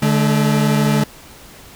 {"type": "tone pair together", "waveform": "40% pulse", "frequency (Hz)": [147.4, 214.9], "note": ["D3", "A3"], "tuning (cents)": [7, -41], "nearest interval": "perfect fifth", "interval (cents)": 652, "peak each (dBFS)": -15, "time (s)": [0.02, 1.04], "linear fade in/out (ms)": 5, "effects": ["pink hiss -41 dBFS RMS until 1.75 s"]}